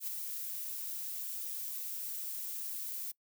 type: noise with ADSR envelope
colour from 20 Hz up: violet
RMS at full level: -35 dBFS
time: 0-3.12 s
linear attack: 75 ms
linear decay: 8 ms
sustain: -5 dB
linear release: 11 ms
effects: noise-tail reverb RT60 0.1 s tail -23 dB re dry